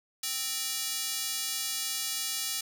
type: tone with high-pass filter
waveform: square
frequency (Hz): 261.6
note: C4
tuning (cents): 0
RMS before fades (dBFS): -33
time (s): 0.23-2.61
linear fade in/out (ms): 5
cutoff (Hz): 4400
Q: 0.83
effects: none

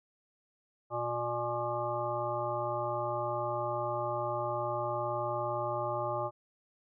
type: harmonic tone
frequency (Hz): 119.7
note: A#2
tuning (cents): +46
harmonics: 1 / 3 / 5 / 7 / 9 / 10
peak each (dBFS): -41 / -40 / -35 / -37 / -40 / -39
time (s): 0.9-6.31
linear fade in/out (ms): 50
effects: none

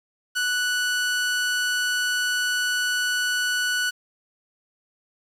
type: tone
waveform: sawtooth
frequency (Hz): 1480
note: F#6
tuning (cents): 0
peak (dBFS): -18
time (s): 0.35-3.91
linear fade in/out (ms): 20
effects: low-pass 11000 Hz 12 dB/octave + 8-bit

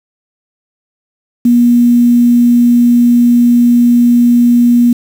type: tone with quantisation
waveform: sine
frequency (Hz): 240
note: B3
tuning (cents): -49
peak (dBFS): -4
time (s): 1.45-4.93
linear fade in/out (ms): 5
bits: 5
effects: none

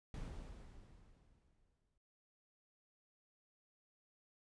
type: noise with exponential decay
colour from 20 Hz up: brown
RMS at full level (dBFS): -44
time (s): 0.14-1.98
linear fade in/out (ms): 2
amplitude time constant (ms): 400
effects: noise-tail reverb RT60 0.6 s tail -26 dB re dry + resampled to 22050 Hz

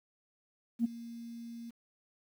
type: tone with ADSR envelope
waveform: sine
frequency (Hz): 233.1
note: A#3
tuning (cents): 0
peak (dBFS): -23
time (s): 0.79-1.71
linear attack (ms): 56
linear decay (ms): 16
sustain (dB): -19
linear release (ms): 16
effects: tanh soft clip ceiling -19 dBFS + 10-bit

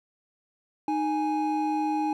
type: tone pair together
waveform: triangle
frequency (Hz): 308.4 / 830.6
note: D#4 / G#5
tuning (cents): -15 / 0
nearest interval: octave + perfect fourth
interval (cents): 1715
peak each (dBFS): -25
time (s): 0.88-2.13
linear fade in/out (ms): 2
effects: none

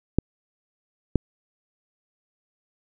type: clicks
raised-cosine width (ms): 3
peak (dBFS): -5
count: 2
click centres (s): 0.186 / 1.157
effects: none

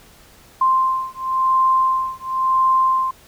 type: beating tone pair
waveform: sine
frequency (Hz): 1046.5 / 1047.45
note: C6 / C6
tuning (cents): 0 / +2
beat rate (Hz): 0.95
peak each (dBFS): -18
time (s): 0.61-3.11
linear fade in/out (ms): 5
effects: pink hiss -48 dBFS RMS until 3.27 s

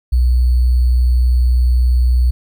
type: tone with sample-and-hold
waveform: sine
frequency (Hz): 61.74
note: B1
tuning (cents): 0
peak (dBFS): -9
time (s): 0.12-2.31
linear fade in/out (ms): 10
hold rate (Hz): 4410
effects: none

